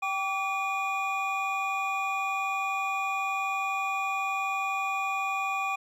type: tone cluster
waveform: triangle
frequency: 780 / 1149 / 2439 Hz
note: G5 / D6 / D#7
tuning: -9 / -38 / -35 cents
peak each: -30 dBFS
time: 0.02-5.76 s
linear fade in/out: 10 ms
effects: none